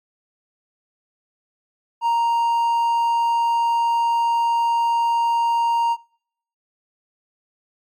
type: tone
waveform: triangle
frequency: 932.3 Hz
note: A#5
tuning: in tune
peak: -14 dBFS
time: 2.01-5.97 s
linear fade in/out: 50 ms
effects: noise-tail reverb RT60 0.7 s tail -26 dB re dry + MP3 96 kbps